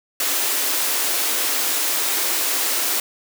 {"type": "high-pass noise", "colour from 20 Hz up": "white", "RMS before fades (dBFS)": -21, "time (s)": [0.2, 3], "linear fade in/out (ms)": 2, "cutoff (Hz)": 260, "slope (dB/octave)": 96, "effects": []}